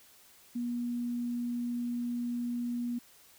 sine tone, 240.5 Hz, B3, 46 cents flat, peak -31 dBFS, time 0.55-2.99 s, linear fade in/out 10 ms, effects white hiss -59 dBFS RMS until 3.38 s

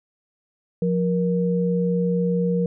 sine tone pair together, 176.67 / 472 Hz, F3 / A#4, +20 / +22 cents, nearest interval octave + perfect fourth, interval 1702 cents, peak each -20 / -23 dBFS, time 0.82-2.66 s, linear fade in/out 2 ms, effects none

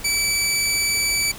15% pulse tone, 2304 Hz, D7, 34 cents flat, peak -12 dBFS, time 0.04-1.32 s, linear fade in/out 10 ms, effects added 41 Hz sine -41 dBFS peak until 1.38 s + pink hiss -37 dBFS RMS until 1.38 s

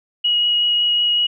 sine tone with vibrato, 2900 Hz, F#7, 35 cents flat, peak -14 dBFS, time 0.24-1.27 s, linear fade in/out 10 ms, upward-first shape triangle, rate 5.4 Hz, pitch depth 8 cents each way, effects none

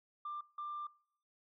sine tone bursts at uneven times, 1188 Hz, D6, 20 cents sharp, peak -38 dBFS, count 2, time 0.25-0.41 / 0.58-0.87 s, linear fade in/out 5 ms, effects noise-tail reverb RT60 0.7 s tail -26 dB re dry + tanh soft clip ceiling -36 dBFS

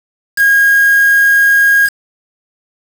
sine tone with quantisation, 1632 Hz, G#6, 31 cents flat, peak -6 dBFS, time 0.36-1.9 s, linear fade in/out 50 ms, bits 3, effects none

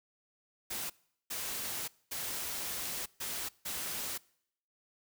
white noise bursts at uneven times, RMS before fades -38 dBFS, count 5, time 0.7-0.9 / 1.3-1.88 / 2.11-3.06 / 3.2-3.49 / 3.65-4.18 s, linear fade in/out 10 ms, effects noise-tail reverb RT60 0.7 s tail -24 dB re dry

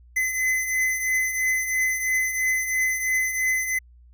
square beating tone pair, 2032 / 2035 Hz, B6 / C7, +49 / -49 cents, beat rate 3 Hz, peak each -30 / -23 dBFS, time 0.16-3.79 s, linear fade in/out 10 ms, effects added 60 Hz sine -48 dBFS peak until 4.13 s

